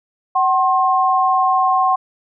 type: tone pair together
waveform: sine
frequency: 754 / 1066.3 Hz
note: F#5 / C6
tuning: +32 / +32 cents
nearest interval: tritone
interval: 600 cents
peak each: -15 dBFS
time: 0.35-1.96 s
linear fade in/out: 10 ms
effects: none